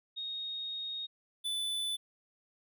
sine / square tone pair in turn, 3729 / 3493 Hz, A#7 / A7, 0 / -13 cents, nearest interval minor second, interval 113 cents, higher first, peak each -36 / -33 dBFS, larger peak second, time 0.16-1.07 / 1.44-1.97 s, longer first, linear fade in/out 20 ms, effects none

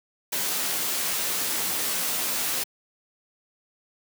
white noise with comb filter, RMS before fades -27 dBFS, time 0.32-2.64 s, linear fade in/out 10 ms, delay 14 ms, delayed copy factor -0.55, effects high-pass 150 Hz 12 dB/octave

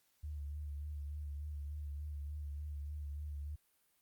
sine tone with vibrato, 73.42 Hz, D2, in tune, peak -40 dBFS, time 0.23-3.56 s, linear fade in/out 10 ms, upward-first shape sine, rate 3.4 Hz, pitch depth 41 cents each way, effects white hiss -75 dBFS RMS until 4.01 s + Opus 48 kbps

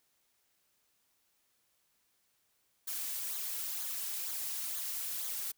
blue noise with flanger, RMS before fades -38 dBFS, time 2.87-5.52 s, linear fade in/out 10 ms, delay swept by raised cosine 0.37 to 3.37 ms, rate 2.1 Hz, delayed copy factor -0.6, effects white hiss -75 dBFS RMS until 5.57 s

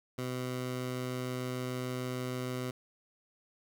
15% pulse tone, 126.6 Hz, B2, 43 cents sharp, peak -28 dBFS, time 0.18-2.71 s, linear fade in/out 5 ms, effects none

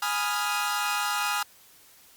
sawtooth chord, F half-diminished seventh, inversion first, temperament equal, 830.6 / 987.8 / 1244.5 / 1396.9 Hz, Ab5 / Cb6 / Eb6 / F6, 0 / 0 / 0 / 0 cents, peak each -27 / -31 / -27 / -27 dBFS, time 0.02-1.43 s, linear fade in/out 5 ms, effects white hiss -55 dBFS RMS until 2.16 s + Opus 48 kbps

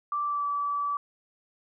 sine tone with pitch glide, 1170 to 1152.6 Hz, D6 to D6, -7 to -33 cents, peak -26 dBFS, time 0.12-0.97 s, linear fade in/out 2 ms, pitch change -26 cents, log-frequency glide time 0.25-0.46 s, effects none

